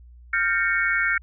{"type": "chord", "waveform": "sine", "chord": "G half-diminished seventh", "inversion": "third", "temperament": "equal with one note detuned", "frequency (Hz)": [1396.9, 1568, 1821, 2217], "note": ["F6", "G6", "Bb6", "Db7"], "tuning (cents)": [0, 0, -41, 0], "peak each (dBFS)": -25, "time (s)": [0.33, 1.18], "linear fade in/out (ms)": 5, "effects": ["added 60 Hz sine -44 dBFS peak until 1.22 s"]}